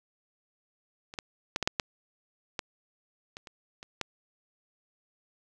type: clicks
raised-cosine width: 0.2 ms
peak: -27 / -15 / -11 / -12 / -6 / -9 / -14 / -24 / -28 / -26 / -13 dBFS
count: 11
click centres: 1.139 / 1.188 / 1.561 / 1.627 / 1.675 / 1.798 / 2.592 / 3.369 / 3.472 / 3.829 / 4.013 s
effects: none